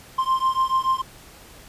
triangle beating tone pair, 1046.5 / 1053.4 Hz, C6 / C6, 0 / +11 cents, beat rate 6.9 Hz, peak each -20 dBFS, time 0.18-1.02 s, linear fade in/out 10 ms, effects pink hiss -46 dBFS RMS until 1.68 s + resampled to 32000 Hz

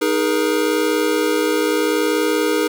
square chord, D# suspended fourth, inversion none, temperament equal with one note detuned, 311.1 / 415.3 / 476 Hz, D#4 / G#4 / A#4, 0 / 0 / +36 cents, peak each -21 dBFS, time 0.01-2.68 s, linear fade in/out 10 ms, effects none

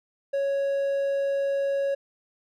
triangle tone, 554.4 Hz, C#5, in tune, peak -21 dBFS, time 0.33-1.95 s, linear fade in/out 10 ms, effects none

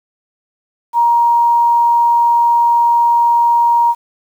sine tone, 942 Hz, A#5, 18 cents sharp, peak -8 dBFS, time 0.93-3.95 s, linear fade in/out 50 ms, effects 7-bit

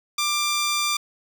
10% pulse tone, 1186 Hz, D6, 17 cents sharp, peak -13 dBFS, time 0.18-0.97 s, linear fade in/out 5 ms, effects none

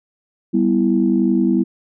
sine chord, E minor, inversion first, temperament equal, 196 / 246.9 / 329.6 Hz, G3 / B3 / E4, 0 / 0 / 0 cents, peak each -17 dBFS, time 0.53-1.64 s, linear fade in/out 20 ms, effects tanh soft clip ceiling -3 dBFS

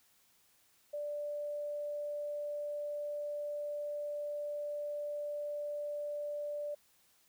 sine tone, 587.3 Hz, D5, in tune, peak -36 dBFS, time 0.93-6.75 s, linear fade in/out 10 ms, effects white hiss -69 dBFS RMS until 7.28 s

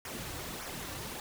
pink noise with flanger, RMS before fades -41 dBFS, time 0.05-1.2 s, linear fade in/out 2 ms, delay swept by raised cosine 0.24 to 4.84 ms, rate 1.7 Hz, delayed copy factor -0.65, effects none

